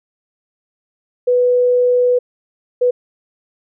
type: tone bursts at uneven times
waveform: sine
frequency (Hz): 493.9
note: B4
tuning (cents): 0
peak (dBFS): -10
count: 2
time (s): 1.27-2.19 / 2.81-2.91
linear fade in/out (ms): 10
effects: none